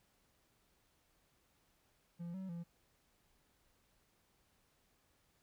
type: tone with pitch steps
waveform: triangle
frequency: 171.4 / 189.6 / 170.5 Hz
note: F3 / F#3 / F3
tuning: -32 / +43 / -41 cents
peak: -40 dBFS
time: 2.19-2.64 s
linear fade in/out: 20 ms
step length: 150 ms
effects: pink hiss -75 dBFS RMS until 5.42 s